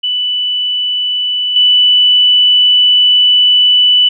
sine tone with level steps, 2978 Hz, F#7, 11 cents sharp, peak -12 / -5 dBFS, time 0.03-4.09 s, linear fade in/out 10 ms, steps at 1.56 s, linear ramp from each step 2 ms, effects none

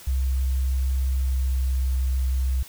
sine tone with pitch glide, 65.41 to 64.77 Hz, C2 to C2, 0 to -17 cents, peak -20 dBFS, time 0.07-2.63 s, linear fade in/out 5 ms, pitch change -17 cents, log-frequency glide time 1.22-1.87 s, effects white hiss -45 dBFS RMS until 2.68 s

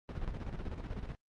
brown noise with tremolo, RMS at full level -37 dBFS, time 0.09-1.15 s, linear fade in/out 0 ms, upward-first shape square, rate 16 Hz, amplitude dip 55%, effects low-pass 4000 Hz 12 dB/octave + Opus 32 kbps

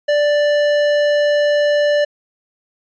sine tone with tanh clipping, 587.3 Hz, D5, in tune, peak -14 dBFS, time 0.08-2.05 s, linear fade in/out 10 ms, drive 15 dB, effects resampled to 16000 Hz

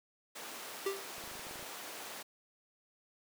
pink high-pass noise, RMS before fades -46 dBFS, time 0.35-2.23 s, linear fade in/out 10 ms, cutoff 440 Hz, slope 12 dB/octave
square tone with exponential decay, 392 Hz, G4, in tune, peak -30 dBFS, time 0.86-1.11 s, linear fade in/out 5 ms, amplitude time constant 54 ms
clicks, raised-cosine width 2 ms, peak -40 dBFS, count 11, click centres 1.182 / 1.239 / 1.276 / 1.315 / 1.354 / 1.394 / 1.468 / 1.511 / 1.557 / 1.593 / 1.626 s
effects none

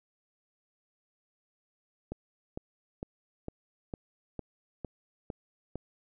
click train, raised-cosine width 2 ms, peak -23 dBFS, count 9, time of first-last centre 2.12-5.756 s, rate 2.2 Hz, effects none

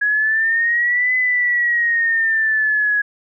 sine exponential two-way sweep, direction up then down, 1668 to 2020 to 1668 Hz, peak -14 dBFS, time 0.01-3.02 s, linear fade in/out 10 ms, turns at 1.15 s, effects none

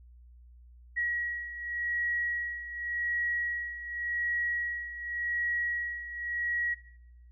sine beating tone pair, 1910 / 1910.88 Hz, A#6 / A#6, +42 / +42 cents, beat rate 0.88 Hz, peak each -36 / -31 dBFS, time 0.96-6.75 s, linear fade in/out 20 ms, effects noise-tail reverb RT60 0.8 s tail -17 dB re dry + added 60 Hz sine -51 dBFS peak until 7.31 s

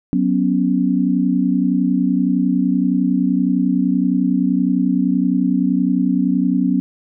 sine chord, F# suspended fourth, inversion none, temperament just, 185 / 246.7 / 277.5 Hz, F#3 / B3 / C#4, 0 / -2 / +2 cents, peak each -18 dBFS, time 0.13-6.8 s, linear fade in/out 0 ms, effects none

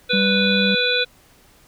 harmonic tone, 493.9 Hz, B4, in tune, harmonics 1 / 3 / 5 / 7 / 8, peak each -23 / -23 / -23 / -23 / -23 dBFS, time 0.09-1.05 s, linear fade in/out 20 ms
triangle tone, 196 Hz, G3, in tune, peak -17 dBFS, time 0.13-0.75 s, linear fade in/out 5 ms
effects pink hiss -53 dBFS RMS until 1.67 s

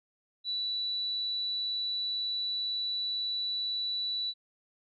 sine tone, 3951 Hz, B7, in tune, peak -30 dBFS, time 0.44-4.34 s, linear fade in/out 50 ms, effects none

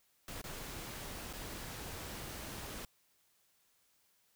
pink noise with dropouts, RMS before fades -45 dBFS, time 0.28-2.85 s, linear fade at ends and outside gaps 2 ms, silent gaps 0.416-0.44 / 1.329-1.334 s, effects white hiss -73 dBFS RMS until 4.35 s

